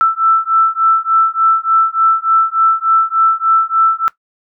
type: beating tone pair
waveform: sine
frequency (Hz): 1325 / 1328.4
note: E6 / E6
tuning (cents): +9 / +13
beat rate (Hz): 3.4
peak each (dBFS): -12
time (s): 0.01-4.08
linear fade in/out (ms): 0
effects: noise-tail reverb RT60 0.1 s tail -17 dB re dry